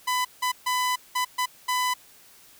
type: tone bursts at uneven times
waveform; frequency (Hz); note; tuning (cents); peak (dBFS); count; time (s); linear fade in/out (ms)
sawtooth; 1001; B5; +23; -19; 6; 0.07-0.25 / 0.42-0.52 / 0.66-0.96 / 1.15-1.25 / 1.38-1.46 / 1.68-1.94; 10
effects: white hiss -53 dBFS RMS until 2.59 s